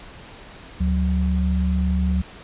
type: tone pair together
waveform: sine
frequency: 72.94 / 183.8 Hz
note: D2 / F#3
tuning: -11 / -11 cents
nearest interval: octave + major third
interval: 1600 cents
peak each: -19 / -22 dBFS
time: 0.8-2.22 s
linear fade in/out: 10 ms
effects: pink hiss -42 dBFS RMS until 2.43 s + resampled to 8000 Hz